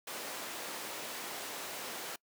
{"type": "high-pass noise", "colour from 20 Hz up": "pink", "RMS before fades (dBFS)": -42, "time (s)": [0.07, 2.16], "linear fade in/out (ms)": 5, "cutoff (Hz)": 390, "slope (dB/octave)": 12, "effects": ["noise-tail reverb RT60 0.1 s tail -25 dB re dry"]}